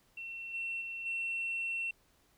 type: tone with level steps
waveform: sine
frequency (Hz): 2710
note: E7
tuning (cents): +47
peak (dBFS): -40 / -34 / -38 / -32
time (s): 0.17-1.91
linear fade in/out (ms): 5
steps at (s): 0.53 / 0.8 / 1.05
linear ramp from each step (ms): 20
effects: tanh soft clip ceiling -29 dBFS + pink hiss -69 dBFS RMS until 2.37 s